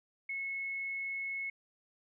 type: tone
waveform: sine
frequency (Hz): 2188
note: C#7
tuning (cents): -23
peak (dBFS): -35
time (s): 0.29-1.5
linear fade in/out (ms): 5
effects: none